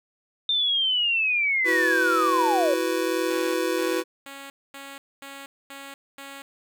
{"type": "linear sweep", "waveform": "sine", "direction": "down", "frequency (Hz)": [3618, 523.3], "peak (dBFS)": -20, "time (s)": [0.49, 2.74], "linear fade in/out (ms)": 2}
{"type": "chord", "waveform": "square", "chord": "E suspended second", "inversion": "none", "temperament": "just", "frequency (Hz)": [329.6, 370.8, 494.4], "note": ["E4", "F#4", "B4"], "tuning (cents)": [0, 4, 2], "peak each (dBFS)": -28, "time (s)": [1.64, 4.04], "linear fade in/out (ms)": 50}
{"type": "tone bursts", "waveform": "5% pulse", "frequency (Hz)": 276.3, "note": "C#4", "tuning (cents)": -6, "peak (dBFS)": -27, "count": 7, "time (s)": [3.3, 6.42], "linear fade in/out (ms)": 2, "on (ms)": 240, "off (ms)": 240}
{"effects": []}